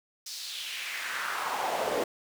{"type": "noise with high-pass filter sweep", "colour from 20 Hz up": "brown", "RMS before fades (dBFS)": -33, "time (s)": [0.26, 2.04], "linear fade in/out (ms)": 5, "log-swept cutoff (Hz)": [5300, 460], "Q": 2.4, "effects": []}